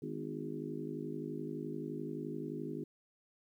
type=harmonic tone with a mistuned harmonic; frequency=51.6 Hz; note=G#1; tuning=10 cents flat; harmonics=3 / 4 / 5 / 6 / 7 / 8; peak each=-45 / -50 / -44 / -44 / -45 / -46 dBFS; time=0.02-2.84 s; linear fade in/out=5 ms; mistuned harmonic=5; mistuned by=-55 cents; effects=12-bit